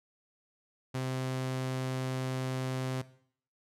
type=tone; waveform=sawtooth; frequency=130 Hz; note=C3; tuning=11 cents flat; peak=-28 dBFS; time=0.94-3.02 s; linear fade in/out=10 ms; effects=noise-tail reverb RT60 0.6 s tail -17 dB re dry + low-pass 11000 Hz 12 dB/octave